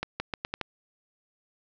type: accelerating click train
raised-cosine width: 0.3 ms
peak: -14 dBFS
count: 6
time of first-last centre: 0.03-0.613 s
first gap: 170 ms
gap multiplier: 0.81
effects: resampled to 16000 Hz + 8-bit